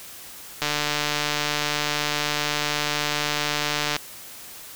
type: click train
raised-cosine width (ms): 0.2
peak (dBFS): -6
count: 496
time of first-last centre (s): 0.62-3.965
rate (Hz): 148
effects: white hiss -41 dBFS RMS until 4.75 s